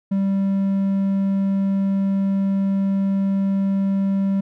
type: tone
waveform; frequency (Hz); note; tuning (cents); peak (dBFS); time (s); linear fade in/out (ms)
triangle; 195.4; G3; -5; -15; 0.11-4.41; 10
effects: none